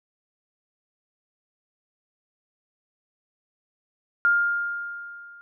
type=tone with level ramp; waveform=sine; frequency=1406 Hz; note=F6; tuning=11 cents sharp; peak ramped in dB=-15 to -44 dBFS; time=4.25-5.41 s; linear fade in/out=0 ms; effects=none